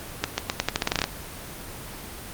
accelerating click train, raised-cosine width 0.2 ms, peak -4 dBFS, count 13, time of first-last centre 0.24-1.041 s, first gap 140 ms, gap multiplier 0.85, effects pink hiss -38 dBFS RMS until 2.33 s + Opus 24 kbps

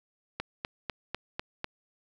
click train, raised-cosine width 0.3 ms, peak -16 dBFS, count 6, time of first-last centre 0.4-1.644 s, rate 4.02 Hz, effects none

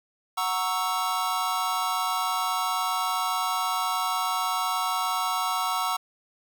square chord, F# dominant seventh, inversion none, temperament equal, 740 / 932.3 / 1108.7 / 1318.5 Hz, F#5 / A#5 / C#6 / E6, 0 / 0 / 0 / 0 cents, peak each -32 / -32 / -31 / -30 dBFS, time 0.37-5.97 s, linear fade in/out 10 ms, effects none

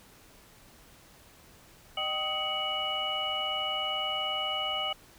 sine tone cluster, 611 / 772 / 1259 / 2240 / 2934 Hz, D#5 / G5 / D#6 / C#7 / F#7, -32 / -27 / +20 / +18 / -15 cents, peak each -39 / -37 / -37 / -39 / -31 dBFS, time 1.97-4.93 s, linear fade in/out 5 ms, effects pink hiss -56 dBFS RMS until 5.18 s

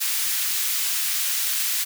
white high-pass noise, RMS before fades -24 dBFS, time 0-1.85 s, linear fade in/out 20 ms, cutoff 1800 Hz, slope 12 dB/octave, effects none

